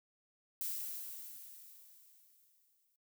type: noise with exponential decay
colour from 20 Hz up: violet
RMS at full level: -38 dBFS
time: 0.61-2.96 s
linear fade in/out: 2 ms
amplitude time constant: 510 ms
effects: noise-tail reverb RT60 0.1 s tail -20 dB re dry